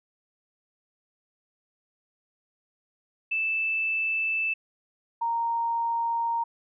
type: tone pair in turn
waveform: sine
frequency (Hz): 2638 / 928.6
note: E7 / A#5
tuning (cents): +1 / -7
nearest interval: octave + tritone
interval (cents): 1808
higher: first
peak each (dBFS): -24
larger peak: neither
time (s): 3.31-4.54 / 5.21-6.44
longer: neither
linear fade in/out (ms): 10
effects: none